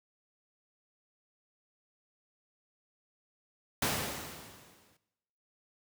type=noise with exponential decay; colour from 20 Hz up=pink; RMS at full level=-28 dBFS; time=3.82-4.97 s; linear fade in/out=5 ms; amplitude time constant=250 ms; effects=noise-tail reverb RT60 1.0 s tail -17 dB re dry + high-pass 100 Hz 12 dB/octave